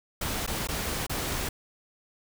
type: noise with dropouts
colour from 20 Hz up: pink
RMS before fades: -31 dBFS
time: 0.21-1.49 s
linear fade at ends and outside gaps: 5 ms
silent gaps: 0.465-0.475 / 0.673-0.686 / 1.067-1.095 s
effects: none